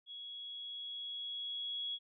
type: tone with level ramp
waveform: sine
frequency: 3339 Hz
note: G#7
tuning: 9 cents sharp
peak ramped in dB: -45 to -36 dBFS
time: 0.06-1.99 s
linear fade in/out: 50 ms
effects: none